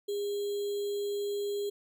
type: tone with sample-and-hold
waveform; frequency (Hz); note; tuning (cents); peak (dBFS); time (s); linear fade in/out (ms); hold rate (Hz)
sine; 406.9; G#4; -35; -30; 0.08-1.7; 10; 3675
effects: none